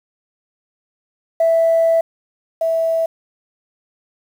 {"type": "tone pair in turn", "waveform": "sine", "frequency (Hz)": [659.3, 655.5], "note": ["E5", "E5"], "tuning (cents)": [0, -10], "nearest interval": "unison", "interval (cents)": 10, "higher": "first", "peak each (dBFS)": [-10, -14], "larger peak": "first", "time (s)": [[1.4, 2.01], [2.61, 3.06]], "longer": "first", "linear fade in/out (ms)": 5, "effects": ["tanh soft clip ceiling -7 dBFS", "7-bit"]}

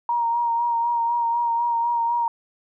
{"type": "tone with vibrato", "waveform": "sine", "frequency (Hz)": 939, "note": "A#5", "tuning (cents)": 12, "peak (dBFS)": -19, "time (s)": [0.09, 2.28], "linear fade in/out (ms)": 2, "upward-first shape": "sine", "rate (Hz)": 4, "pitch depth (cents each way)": 26, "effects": []}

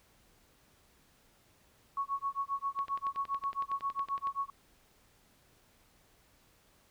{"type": "tone with tremolo", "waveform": "sine", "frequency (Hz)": 1108.7, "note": "C#6", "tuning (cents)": 0, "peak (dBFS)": -29, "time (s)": [1.97, 4.5], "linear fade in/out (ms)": 2, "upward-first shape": "sine", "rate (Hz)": 7.5, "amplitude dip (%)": 100}
{"type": "click train", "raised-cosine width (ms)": 0.3, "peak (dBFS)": -31, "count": 17, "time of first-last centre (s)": [2.79, 4.271], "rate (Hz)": 10.8}
{"effects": ["pink hiss -66 dBFS RMS until 6.9 s"]}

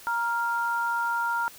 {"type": "tone pair together", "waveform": "sine", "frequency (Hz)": [940, 1394.7], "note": ["A#5", "F6"], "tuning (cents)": [14, -3], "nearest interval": "perfect fifth", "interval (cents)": 683, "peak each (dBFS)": -27, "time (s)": [0.07, 1.48], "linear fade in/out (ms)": 0, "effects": ["white hiss -48 dBFS RMS until 1.58 s"]}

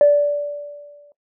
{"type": "tone with exponential decay", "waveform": "sine", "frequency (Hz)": 582, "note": "D5", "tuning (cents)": -16, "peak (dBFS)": -6, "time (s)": [0.01, 1.12], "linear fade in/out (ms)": 1, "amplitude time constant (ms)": 240, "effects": ["noise-tail reverb RT60 0.1 s tail -18 dB re dry", "tanh soft clip ceiling -3 dBFS"]}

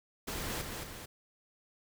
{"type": "noise with echo", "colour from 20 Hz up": "pink", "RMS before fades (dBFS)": -38, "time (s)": [0.27, 0.62], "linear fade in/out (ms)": 10, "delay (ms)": 220, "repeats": 2, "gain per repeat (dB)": -4, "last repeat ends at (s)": 1.06, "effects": []}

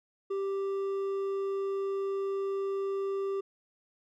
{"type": "tone with hard clipping", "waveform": "sine", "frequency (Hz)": 392, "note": "G4", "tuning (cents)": 0, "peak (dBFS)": -31, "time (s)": [0.3, 3.41], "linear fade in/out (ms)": 10, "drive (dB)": 5, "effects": []}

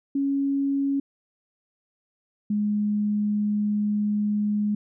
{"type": "tone pair in turn", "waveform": "sine", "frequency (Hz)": [277.2, 208.4], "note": ["C#4", "G#3"], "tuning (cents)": [0, 6], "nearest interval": "perfect fourth", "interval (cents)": 494, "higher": "first", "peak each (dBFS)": -21, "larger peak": "neither", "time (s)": [[0.15, 1], [2.5, 4.75]], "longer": "second", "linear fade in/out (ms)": 5, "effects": []}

